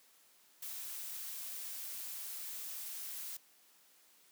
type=noise; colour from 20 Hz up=blue; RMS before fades=-44 dBFS; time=0.62-3.37 s; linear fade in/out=5 ms; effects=white hiss -66 dBFS RMS until 4.31 s + high-pass 200 Hz 12 dB/octave